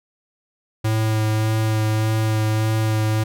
square tone with vibrato, 109.3 Hz, A2, 11 cents flat, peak -18 dBFS, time 0.84-3.24 s, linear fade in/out 10 ms, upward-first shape sine, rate 1.7 Hz, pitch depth 13 cents each way, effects none

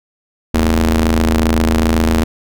sawtooth ring-modulated tone, 82.41 Hz, E2, in tune, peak -4 dBFS, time 0.54-2.24 s, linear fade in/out 5 ms, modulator 151 Hz, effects none

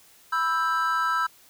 triangle chord, E minor, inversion second, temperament just, 988.9 / 1318.5 / 1582.2 Hz, B5 / E6 / G6, +2 / 0 / +16 cents, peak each -27 / -22 / -27 dBFS, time 0.32-1.27 s, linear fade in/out 10 ms, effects white hiss -55 dBFS RMS until 1.49 s

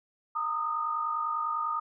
sine tone cluster, 920 / 1227 / 1277 Hz, A#5 / D#6 / D#6, -23 / -25 / +45 cents, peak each -36 / -29 / -37 dBFS, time 0.35-1.8 s, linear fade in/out 10 ms, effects none

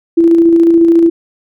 sine tone with tremolo, 334.4 Hz, E4, 25 cents sharp, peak -3 dBFS, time 0.17-1.1 s, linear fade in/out 10 ms, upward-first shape square, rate 14 Hz, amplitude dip 25%, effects none

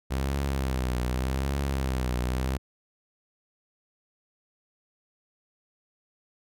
sawtooth tone with vibrato, 65.41 Hz, C2, in tune, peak -22 dBFS, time 0.1-2.58 s, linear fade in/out 20 ms, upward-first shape triangle, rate 0.84 Hz, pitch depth 120 cents each way, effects none

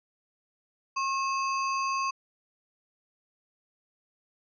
sine tone with sample-and-hold, 1082 Hz, C#6, 42 cents flat, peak -26 dBFS, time 0.96-2.11 s, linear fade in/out 10 ms, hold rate 3675 Hz, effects resampled to 16000 Hz

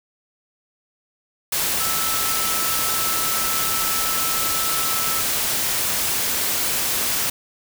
sine tone in noise, 1314 Hz, E6, 6 cents flat, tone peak -28 dBFS, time 1.8-5.21 s, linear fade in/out 5 ms, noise white, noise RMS -22 dBFS, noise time 1.52-7.3 s, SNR -9 dB, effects none

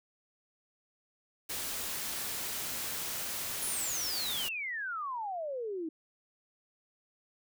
white noise, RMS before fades -37 dBFS, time 1.49-4.49 s, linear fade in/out 10 ms
sine exponential sweep, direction down, 10750 to 308.8 Hz, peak -34 dBFS, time 3.62-5.89 s, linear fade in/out 5 ms
effects none

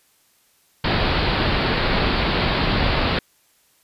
pink low-pass noise, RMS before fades -20 dBFS, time 0.84-3.19 s, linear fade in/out 5 ms, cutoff 4700 Hz, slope 96 dB/octave, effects white hiss -60 dBFS RMS until 3.83 s + resampled to 32000 Hz

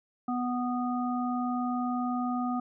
harmonic tone, 246.9 Hz, B3, in tune, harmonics 1 / 3 / 5, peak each -29 / -34 / -36 dBFS, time 0.28-2.6 s, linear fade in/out 5 ms, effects none

